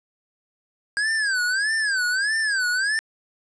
square tone with vibrato, 1614 Hz, G#6, 50 cents flat, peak -21 dBFS, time 0.97-2.99 s, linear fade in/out 0 ms, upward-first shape sine, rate 1.6 Hz, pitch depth 180 cents each way, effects resampled to 22050 Hz + 9-bit

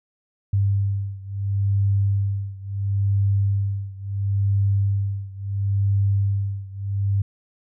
sine beating tone pair, 99.1 / 99.83 Hz, G2 / G2, +19 / +32 cents, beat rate 0.73 Hz, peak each -21 / -23 dBFS, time 0.53-7.22 s, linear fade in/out 5 ms, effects none

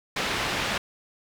white low-pass noise, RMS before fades -28 dBFS, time 0.16-0.78 s, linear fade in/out 5 ms, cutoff 2900 Hz, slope 12 dB/octave, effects none

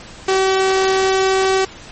sawtooth tone, 381.9 Hz, G4, 45 cents flat, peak -9 dBFS, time 0.28-1.65 s, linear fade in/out 5 ms, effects pink hiss -37 dBFS RMS until 1.91 s + MP3 32 kbps

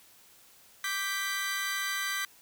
sawtooth chord, G major, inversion second, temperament equal, 1174.7 / 1568 / 1975.5 Hz, D6 / G6 / B6, 0 / 0 / 0 cents, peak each -34 / -31 / -30 dBFS, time 0.84-2.25 s, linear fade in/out 2 ms, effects white hiss -58 dBFS RMS until 2.41 s

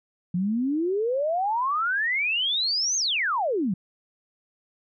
sine exponential two-way sweep, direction up then down, 171.2 to 6510 to 171.2 Hz, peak -22 dBFS, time 0.34-3.74 s, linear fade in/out 5 ms, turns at 2.97 s, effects none

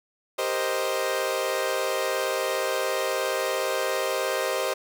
sawtooth chord, C minor seventh, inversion second, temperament equal, 392 / 466.2 / 523.3 / 622.3 Hz, G4 / Bb4 / C5 / Eb5, 0 / 0 / 0 / 0 cents, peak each -28 / -29 / -24 / -26 dBFS, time 0.38-4.74 s, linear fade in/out 10 ms, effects none

